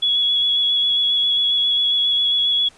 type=tone with vibrato; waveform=sine; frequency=3369 Hz; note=G#7; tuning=24 cents sharp; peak=-15 dBFS; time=0.02-2.69 s; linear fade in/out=10 ms; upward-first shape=square; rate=7.4 Hz; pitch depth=11 cents each way; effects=pink hiss -50 dBFS RMS until 2.77 s + resampled to 22050 Hz